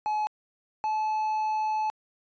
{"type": "tone pair in turn", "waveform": "triangle", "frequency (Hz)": [851, 863.4], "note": ["G#5", "A5"], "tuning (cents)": [42, -33], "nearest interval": "unison", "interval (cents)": 25, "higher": "second", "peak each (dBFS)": -23, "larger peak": "neither", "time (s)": [[0.06, 0.27], [0.84, 1.9]], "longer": "second", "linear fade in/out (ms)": 0, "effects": ["resampled to 16000 Hz"]}